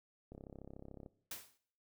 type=click train; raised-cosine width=2 ms; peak=-37 dBFS; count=26; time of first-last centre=0.32-1.062 s; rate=33.7 Hz
type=noise with exponential decay; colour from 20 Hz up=white; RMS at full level=-41 dBFS; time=1.31-1.58 s; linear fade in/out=5 ms; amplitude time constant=57 ms
effects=noise-tail reverb RT60 0.6 s tail -19 dB re dry